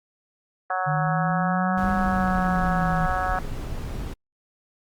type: harmonic tone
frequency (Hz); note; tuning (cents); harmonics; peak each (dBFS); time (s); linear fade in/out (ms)
185; F#3; 0; 3 / 4 / 5 / 6 / 7 / 8 / 9; -34 / -26 / -36 / -32 / -30 / -34 / -33; 0.7-3.39; 2
type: exponential two-way sweep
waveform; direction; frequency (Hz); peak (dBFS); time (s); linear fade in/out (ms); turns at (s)
sine; up then down; 149.2 to 197.1 to 163.1; -23; 0.86-3.07; 20; 1.93
type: noise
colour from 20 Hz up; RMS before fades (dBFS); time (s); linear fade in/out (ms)
brown; -30; 1.77-4.14; 10
effects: Opus 48 kbps